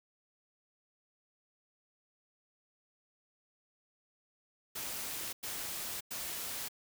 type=noise bursts; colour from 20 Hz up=white; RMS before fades=-40 dBFS; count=3; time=4.75-6.686 s; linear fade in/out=10 ms; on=580 ms; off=98 ms; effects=none